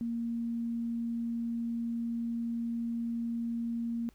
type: tone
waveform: sine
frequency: 232.9 Hz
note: A#3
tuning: 1 cent flat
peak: -31 dBFS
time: 0.01-4.09 s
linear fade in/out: 0 ms
effects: added 50 Hz sine -61 dBFS peak until 4.14 s + pink hiss -68 dBFS RMS until 4.14 s